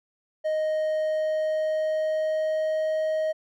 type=tone with pitch glide; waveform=triangle; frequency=622.3 to 627.4 Hz; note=D#5 to D#5; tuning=0 to +14 cents; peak=-21 dBFS; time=0.44-3.33 s; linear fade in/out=20 ms; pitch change=+14 cents; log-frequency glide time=0.98-3.04 s; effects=none